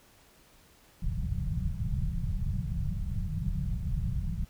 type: low-pass noise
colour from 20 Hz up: pink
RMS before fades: -31 dBFS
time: 1.02-4.45 s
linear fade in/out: 10 ms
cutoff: 190 Hz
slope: 96 dB/octave
effects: pink hiss -60 dBFS RMS until 4.49 s